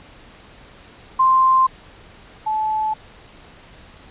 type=tone pair in turn; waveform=sine; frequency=1046.5 / 865.7 Hz; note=C6 / A5; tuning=0 / -28 cents; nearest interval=minor third; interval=328 cents; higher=first; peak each=-11 / -18 dBFS; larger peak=first; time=1.19-1.67 / 2.46-2.94 s; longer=neither; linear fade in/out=10 ms; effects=pink hiss -45 dBFS RMS until 4.1 s + resampled to 8000 Hz